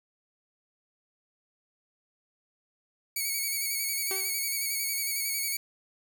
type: tone with vibrato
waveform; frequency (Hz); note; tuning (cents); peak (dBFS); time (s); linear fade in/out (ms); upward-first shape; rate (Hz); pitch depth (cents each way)
5% pulse; 2238; C#7; +16; -19; 3.16-5.57; 5; square; 11; 32
type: tone with exponential decay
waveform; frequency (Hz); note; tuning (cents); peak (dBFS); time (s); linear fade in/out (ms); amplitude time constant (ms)
sawtooth; 383.6; G4; -37; -29; 4.11-4.44; 1; 70
effects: none